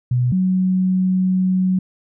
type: tone pair in turn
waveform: sine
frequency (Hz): 124 / 185.79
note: B2 / F#3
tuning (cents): +7 / +7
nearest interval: perfect fifth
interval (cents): 700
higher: second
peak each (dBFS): -14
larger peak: neither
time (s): 0.11-0.32 / 0.32-1.79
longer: second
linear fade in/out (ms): 5
effects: none